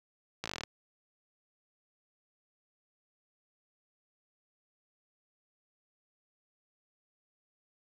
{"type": "slowing click train", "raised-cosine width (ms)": 0.2, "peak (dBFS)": -18, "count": 10, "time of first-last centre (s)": [0.44, 0.635], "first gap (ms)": 17, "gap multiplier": 1.06, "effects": ["high-pass 60 Hz 12 dB/octave", "10-bit"]}